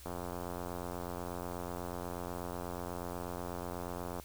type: click train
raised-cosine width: 1 ms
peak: -26 dBFS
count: 366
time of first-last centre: 0.06-4.198 s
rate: 88.2 Hz
effects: added 67 Hz sine -53 dBFS peak until 4.24 s + white hiss -55 dBFS RMS until 4.24 s